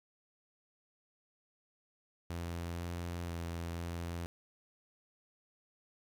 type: tone with pitch steps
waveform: sawtooth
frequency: 85.4 / 86.5 / 84.7 / 85.4 Hz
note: F2 / F2 / E2 / F2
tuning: -38 / -16 / +48 / -38 cents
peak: -34 dBFS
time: 2.3-4.26 s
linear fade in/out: 0 ms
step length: 490 ms
effects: 11-bit